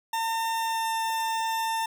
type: tone with pitch glide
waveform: 40% pulse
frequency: 906 to 898.7 Hz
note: A#5 to A5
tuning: -50 to +36 cents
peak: -25 dBFS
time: 0.13-1.86 s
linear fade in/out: 5 ms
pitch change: -14 cents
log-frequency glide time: 0.59-0.95 s
effects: none